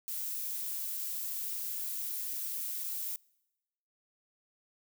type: noise with dropouts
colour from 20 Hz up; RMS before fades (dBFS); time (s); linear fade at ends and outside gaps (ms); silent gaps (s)
violet; -37; 0.08-3.16; 0; 2.837-2.841
effects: noise-tail reverb RT60 1.0 s tail -26 dB re dry

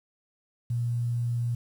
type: tone with quantisation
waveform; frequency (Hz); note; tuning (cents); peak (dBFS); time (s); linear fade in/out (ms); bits
sine; 119.2; A#2; +39; -25; 0.7-1.55; 5; 9
effects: none

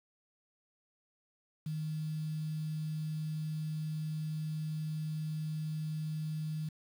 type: tone with quantisation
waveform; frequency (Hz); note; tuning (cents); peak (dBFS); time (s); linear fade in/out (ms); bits
sine; 155.3; D#3; -3; -34; 1.66-6.69; 5; 9
effects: none

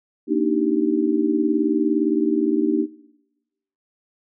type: chord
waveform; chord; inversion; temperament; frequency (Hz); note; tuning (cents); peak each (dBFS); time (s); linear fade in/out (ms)
sine; Eb major seventh; second; just; 233.3 / 291.7 / 311.1 / 388.9; Bb3 / D4 / Eb4 / G4; +2 / -12 / 0 / -14; -25 / -22 / -21 / -24; 0.27-2.87; 50
effects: noise-tail reverb RT60 1.0 s tail -21 dB re dry

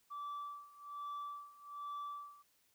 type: tone with tremolo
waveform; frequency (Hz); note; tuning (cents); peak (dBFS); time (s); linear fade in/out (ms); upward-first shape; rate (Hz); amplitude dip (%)
sine; 1160; D6; -22; -38; 0.1-2.43; 20; sine; 1.2; 90
effects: tanh soft clip ceiling -40 dBFS + white hiss -74 dBFS RMS until 2.74 s

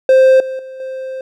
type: tone with level steps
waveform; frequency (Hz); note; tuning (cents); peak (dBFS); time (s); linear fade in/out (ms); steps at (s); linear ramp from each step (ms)
triangle; 524; C5; +2; -3 / -18 / -26 / -20; 0.09-1.21; 2; 0.4 / 0.59 / 0.8; 2
effects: none

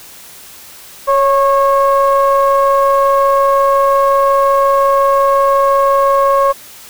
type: ring-modulated tone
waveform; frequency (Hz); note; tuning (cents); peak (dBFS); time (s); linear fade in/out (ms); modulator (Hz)
triangle; 270.4; C#4; -43; -3; 1.07-6.53; 20; 824
effects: white hiss -36 dBFS RMS until 6.89 s

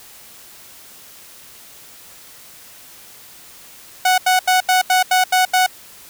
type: tone bursts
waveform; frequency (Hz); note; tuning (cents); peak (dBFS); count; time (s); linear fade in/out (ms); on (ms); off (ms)
sawtooth; 740; F#5; 0; -8; 8; 4.05-5.664; 5; 130; 82
effects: white hiss -42 dBFS RMS until 6.09 s

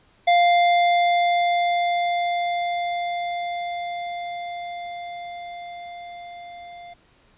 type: tone with level ramp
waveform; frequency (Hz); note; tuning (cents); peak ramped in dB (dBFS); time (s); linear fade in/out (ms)
square; 698.5; F5; 0; -14 to -39; 0.27-6.94; 10
effects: pink hiss -58 dBFS RMS until 7.37 s + resampled to 8000 Hz

